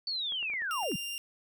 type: linear sweep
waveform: sine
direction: down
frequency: 4542 to 128.3 Hz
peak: -31 dBFS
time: 0.07-0.96 s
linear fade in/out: 2 ms
type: clicks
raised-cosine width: 0.5 ms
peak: -35 dBFS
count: 7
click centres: 0.322 / 0.428 / 0.5 / 0.537 / 0.62 / 0.832 / 0.917 s
type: tone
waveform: sawtooth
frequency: 2794 Hz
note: F7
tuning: in tune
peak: -32 dBFS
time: 0.71-1.18 s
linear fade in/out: 0 ms
effects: none